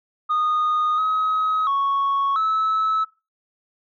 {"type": "tone with pitch steps", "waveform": "sine", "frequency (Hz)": [1233, 1271, 1108, 1301], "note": ["D#6", "D#6", "C#6", "E6"], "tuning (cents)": [-16, 36, -1, -23], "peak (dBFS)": -16, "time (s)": [0.29, 3.05], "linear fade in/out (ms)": 20, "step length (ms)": 690, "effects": ["noise-tail reverb RT60 0.3 s tail -21 dB re dry", "tanh soft clip ceiling -16 dBFS"]}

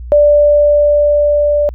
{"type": "tone with level ramp", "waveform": "sine", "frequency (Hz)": 587.3, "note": "D5", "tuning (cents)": 0, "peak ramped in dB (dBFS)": [-4, -9], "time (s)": [0.12, 1.69], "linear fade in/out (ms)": 0, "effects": ["added 60 Hz sine -24 dBFS peak until 1.74 s"]}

